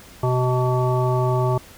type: harmonic tone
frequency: 126.3 Hz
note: B2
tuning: 39 cents sharp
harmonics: 1 / 3 / 5 / 7 / 9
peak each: -19 / -24 / -26 / -27 / -29 dBFS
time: 0.23-1.58 s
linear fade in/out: 5 ms
effects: pink hiss -45 dBFS RMS until 1.77 s